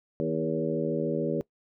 harmonic tone with a mistuned harmonic, 80 Hz, D#2, 49 cents sharp, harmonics 2 / 3 / 4 / 5 / 6 / 7, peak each -33 / -33 / -33 / -33 / -33 / -33 dBFS, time 0.2-1.41 s, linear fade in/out 0 ms, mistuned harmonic 5, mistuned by +27 cents, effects noise-tail reverb RT60 0.1 s tail -21 dB re dry

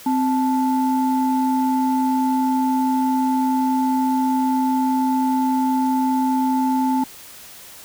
sine tone pair together, 260.1 / 875 Hz, C4 / A5, -10 / -10 cents, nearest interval octave + major sixth, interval 2100 cents, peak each -17 / -20 dBFS, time 0.06-7.04 s, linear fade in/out 5 ms, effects tanh soft clip ceiling -10 dBFS + white hiss -41 dBFS RMS until 7.84 s

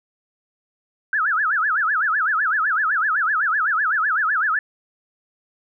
sine tone with vibrato, 1480 Hz, F#6, in tune, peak -17 dBFS, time 1.13-4.59 s, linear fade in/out 2 ms, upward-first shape sine, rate 7.9 Hz, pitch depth 290 cents each way, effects none

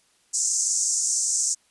white band-pass noise, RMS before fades -24 dBFS, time 0.33-1.55 s, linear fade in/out 20 ms, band 6000 to 8000 Hz, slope 48 dB/octave, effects white hiss -63 dBFS RMS until 1.7 s + resampled to 24000 Hz

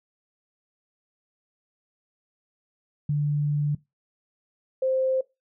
sine tone pair in turn, 146.83 / 523.2 Hz, D3 / C5, 0 / 0 cents, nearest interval octave + minor seventh, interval 2200 cents, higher second, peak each -21 dBFS, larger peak neither, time 3.09-3.75 / 4.82-5.21 s, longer first, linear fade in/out 5 ms, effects noise-tail reverb RT60 0.2 s tail -20 dB re dry

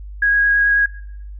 sine tone with vibrato, 1648 Hz, G#6, 14 cents flat, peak -12 dBFS, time 0.22-0.86 s, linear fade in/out 5 ms, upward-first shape sine, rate 9.2 Hz, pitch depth 9 cents each way, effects noise-tail reverb RT60 0.7 s tail -18 dB re dry + added 50 Hz sine -30 dBFS peak until 1.39 s

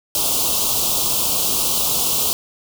white band-stop noise, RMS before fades -19 dBFS, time 0.15-2.33 s, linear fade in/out 0 ms, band 1200 to 2800 Hz, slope 48 dB/octave, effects none

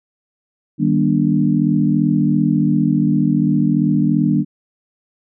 sine chord, Eb major seventh, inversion none, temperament equal with one note detuned, 155.56 / 196 / 238.8 / 293.7 Hz, Eb3 / G3 / Bb3 / D4, 0 / 0 / +42 / 0 cents, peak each -18 dBFS, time 0.78-4.45 s, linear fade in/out 50 ms, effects none

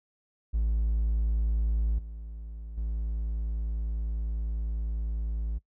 triangle tone with level steps, 55 Hz, A1, in tune, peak -21 / -35 / -26 dBFS, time 0.53-5.59 s, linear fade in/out 20 ms, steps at 1.98 / 2.77 s, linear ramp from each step 10 ms, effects noise-tail reverb RT60 0.1 s tail -21 dB re dry + tanh soft clip ceiling -17 dBFS

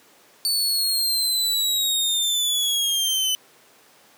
sawtooth linear sweep, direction down, 4505 to 3009 Hz, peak -17 dBFS, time 0.45-3.35 s, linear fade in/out 0 ms, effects pink hiss -53 dBFS RMS until 4.17 s + high-pass 300 Hz 12 dB/octave

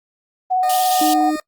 sine tone with vibrato, 740 Hz, F#5, in tune, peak -14 dBFS, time 0.5-1.31 s, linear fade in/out 20 ms, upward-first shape sine, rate 17 Hz, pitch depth 19 cents each way
20% pulse tone with tremolo, 613 Hz, D#5, 26 cents flat, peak -21 dBFS, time 0.63-1.4 s, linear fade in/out 2 ms, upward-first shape triangle, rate 3 Hz, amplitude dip 40%
pink high-pass noise, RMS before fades -24 dBFS, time 0.69-1.14 s, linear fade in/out 5 ms, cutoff 2800 Hz, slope 96 dB/octave
sine tone, 306.8 Hz, D#4, 24 cents flat, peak -17 dBFS, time 1.01-1.36 s, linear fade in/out 5 ms
effects noise-tail reverb RT60 0.1 s tail -23 dB re dry + Opus 24 kbps

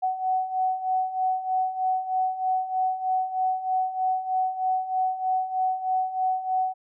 sine beating tone pair, 746 / 749.2 Hz, F#5 / F#5, +14 / +21 cents, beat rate 3.2 Hz, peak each -29 / -24 dBFS, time 0.02-6.74 s, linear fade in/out 20 ms, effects none

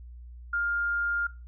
sine tone, 1406 Hz, F6, 11 cents sharp, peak -25 dBFS, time 0.53-1.27 s, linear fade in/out 5 ms, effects noise-tail reverb RT60 0.3 s tail -20 dB re dry + added 60 Hz sine -42 dBFS peak until 1.47 s

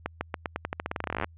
accelerating click train, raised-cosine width 0.5 ms, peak -14 dBFS, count 24, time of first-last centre 0.06-1.244 s, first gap 150 ms, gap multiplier 0.88, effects added 82 Hz sine -49 dBFS peak until 1.37 s + resampled to 8000 Hz

